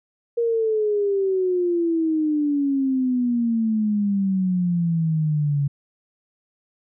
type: exponential sweep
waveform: sine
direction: down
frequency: 472.9 to 140 Hz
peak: -18 dBFS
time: 0.37-5.68 s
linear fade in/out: 10 ms
effects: none